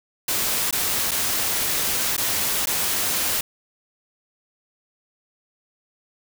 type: noise with dropouts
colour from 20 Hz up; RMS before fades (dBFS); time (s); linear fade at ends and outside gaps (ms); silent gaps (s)
white; -23; 0.28-3.41; 5; 0.71-0.726 / 1.111-1.115 / 2.167-2.178 / 2.658-2.67
effects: none